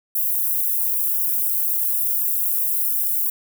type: high-pass noise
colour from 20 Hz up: white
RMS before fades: -21 dBFS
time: 0.15-3.3 s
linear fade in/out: 5 ms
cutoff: 12000 Hz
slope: 24 dB/octave
effects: none